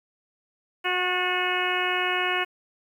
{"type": "harmonic tone with a mistuned harmonic", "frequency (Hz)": 363.9, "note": "F#4", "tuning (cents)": -29, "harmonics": [1, 2, 3, 4, 5, 6, 7, 8], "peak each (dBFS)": [-31, -31, -31, -31, -31, -31, -31, -31], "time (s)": [0.84, 2.45], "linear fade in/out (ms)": 20, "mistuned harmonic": 5, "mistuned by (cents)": -37, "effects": ["9-bit"]}